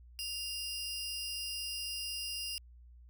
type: tone pair together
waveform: sawtooth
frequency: 2794 / 4978 Hz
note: F7 / D#8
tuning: 0 / 0 cents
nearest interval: minor seventh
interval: 1000 cents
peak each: -37 / -37 dBFS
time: 0.19-2.58 s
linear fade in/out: 0 ms
effects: added 60 Hz sine -53 dBFS peak until 3.09 s